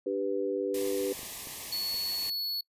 sine chord, G major, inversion second, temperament equal, 293.7 / 392 / 493.9 Hz, D4 / G4 / B4, 0 / 0 / 0 cents, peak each -35 / -31 / -32 dBFS, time 0.06-1.13 s, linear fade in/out 5 ms
white band-stop noise, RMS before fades -40 dBFS, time 0.74-2.3 s, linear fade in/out 5 ms, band 1200 to 1700 Hz, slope 96 dB/octave
clicks, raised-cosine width 2 ms, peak -35 dBFS, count 4, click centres 1.192 / 1.232 / 1.472 / 1.943 s
square tone, 4401 Hz, C#8, 13 cents flat, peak -31 dBFS, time 1.72-2.61 s, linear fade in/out 5 ms
effects noise-tail reverb RT60 0.1 s tail -23 dB re dry + resampled to 32000 Hz

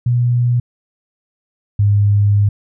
sine tone pair in turn, 121.6 / 102.25 Hz, B2 / G#2, -26 / -26 cents, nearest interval minor third, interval 300 cents, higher first, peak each -11 / -9 dBFS, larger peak second, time 0.06-0.6 / 1.79-2.49 s, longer second, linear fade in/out 5 ms, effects none

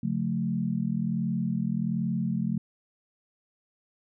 sine chord, Db augmented, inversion none, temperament equal with one note detuned, 138.59 / 178.7 / 220 Hz, Db3 / F3 / A3, 0 / +40 / 0 cents, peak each -32 / -29 / -29 dBFS, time 0.03-2.58 s, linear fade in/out 5 ms, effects none

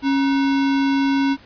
sine tone with sample-and-hold, 274.6 Hz, C#4, 16 cents flat, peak -15 dBFS, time 0.02-1.37 s, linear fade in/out 50 ms, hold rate 1225 Hz, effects pink hiss -47 dBFS RMS until 1.45 s + resampled to 11025 Hz

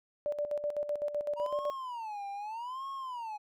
sine tone with tremolo, 587.3 Hz, D5, in tune, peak -29 dBFS, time 0.26-1.7 s, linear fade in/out 0 ms, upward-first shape square, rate 7.9 Hz, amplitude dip 65%
triangle tone with vibrato, 932 Hz, A#5, 1 cent flat, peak -35 dBFS, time 1.36-3.38 s, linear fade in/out 20 ms, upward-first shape sine, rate 0.81 Hz, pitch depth 270 cents each way
effects none

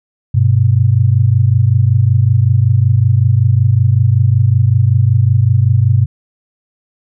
sine tone pair together, 99.48 / 124.8 Hz, G2 / B2, +26 / +19 cents, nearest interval major third, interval 393 cents, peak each -10 dBFS, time 0.34-6.06 s, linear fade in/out 10 ms, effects none

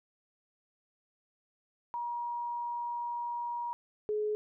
sine tone pair in turn, 953 / 423.5 Hz, A#5 / G#4, +38 / +34 cents, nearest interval octave + major second, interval 1404 cents, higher first, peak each -33 / -29 dBFS, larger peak second, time 1.94-3.73 / 4.09-4.35 s, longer first, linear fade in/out 0 ms, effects none

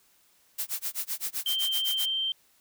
blue noise with tremolo, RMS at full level -30 dBFS, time 0.58-2.06 s, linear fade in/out 10 ms, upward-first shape sine, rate 7.8 Hz, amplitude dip 100%
sine tone, 3136 Hz, G7, in tune, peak -26 dBFS, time 1.46-2.32 s, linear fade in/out 2 ms
effects white hiss -64 dBFS RMS until 2.6 s

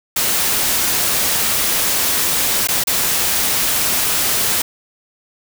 white noise with dropouts, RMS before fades -17 dBFS, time 0.16-4.62 s, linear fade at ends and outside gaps 5 ms, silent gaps 2.673-2.685 / 2.838-2.871 s, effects none

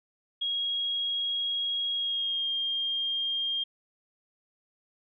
sine tone with pitch glide, 3291 to 3214 Hz, G#7 to G7, -16 to +43 cents, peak -27 dBFS, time 0.41-3.64 s, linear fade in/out 10 ms, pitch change -41 cents, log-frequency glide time 1.94-2.51 s, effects none

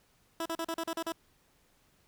15% pulse tone bursts, 329.6 Hz, E4, in tune, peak -26 dBFS, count 8, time 0.4-1.121 s, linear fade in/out 2 ms, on 56 ms, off 39 ms, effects pink hiss -68 dBFS RMS until 2.07 s

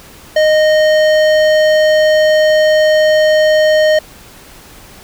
sine tone with hard clipping, 618 Hz, D#5, 12 cents flat, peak -9 dBFS, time 0.36-3.99 s, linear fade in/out 5 ms, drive 14 dB, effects pink hiss -38 dBFS RMS until 5.03 s

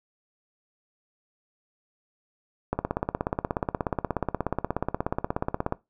click train, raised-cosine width 1 ms, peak -11 dBFS, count 51, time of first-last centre 2.73-5.724 s, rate 16.7 Hz, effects noise-tail reverb RT60 0.2 s tail -19 dB re dry

